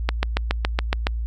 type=click train; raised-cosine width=0.3 ms; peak=-4 dBFS; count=8; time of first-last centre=0.09-1.069 s; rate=7.15 Hz; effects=added 57 Hz sine -23 dBFS peak until 1.26 s